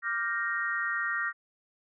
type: chord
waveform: sine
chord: G minor seventh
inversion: second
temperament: equal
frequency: 1174.7 / 1396.9 / 1568 / 1864.7 Hz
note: D6 / F6 / G6 / Bb6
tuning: 0 / 0 / 0 / 0 cents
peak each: -37 / -33 / -36 / -31 dBFS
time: 0.02-1.33 s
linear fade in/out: 50 ms
effects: none

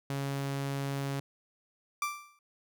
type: tone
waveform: sawtooth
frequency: 138.59 Hz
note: C#3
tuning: in tune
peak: -28 dBFS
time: 0.1-1.2 s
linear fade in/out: 2 ms
type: tone with exponential decay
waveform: 30% pulse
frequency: 1174.7 Hz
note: D6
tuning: in tune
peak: -25 dBFS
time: 2.02-2.39 s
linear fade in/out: 2 ms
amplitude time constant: 80 ms
effects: none

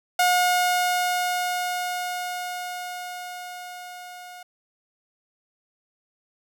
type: tone with level ramp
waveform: sawtooth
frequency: 720 Hz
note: F#5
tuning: 47 cents flat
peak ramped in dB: -13 to -36 dBFS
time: 0.19-4.43 s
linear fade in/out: 5 ms
effects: none

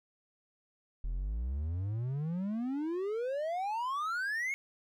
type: exponential sweep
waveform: triangle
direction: up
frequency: 38.55 to 2217 Hz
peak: -30 dBFS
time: 1.04-4.54 s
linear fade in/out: 0 ms
effects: none

